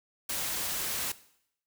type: noise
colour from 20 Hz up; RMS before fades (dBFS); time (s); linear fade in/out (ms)
white; -33; 0.29-1.12; 5
effects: noise-tail reverb RT60 0.7 s tail -17 dB re dry